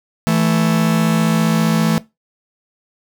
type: tone pair together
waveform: 45% pulse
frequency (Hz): 164.98 / 220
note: E3 / A3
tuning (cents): +2 / 0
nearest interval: perfect fourth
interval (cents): 498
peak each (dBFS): -16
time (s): 0.27-1.98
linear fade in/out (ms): 0
effects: noise-tail reverb RT60 0.2 s tail -18 dB re dry